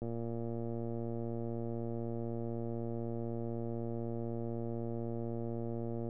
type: click train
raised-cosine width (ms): 2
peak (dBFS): -27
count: 705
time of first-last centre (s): 0.02-6.089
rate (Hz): 116
effects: none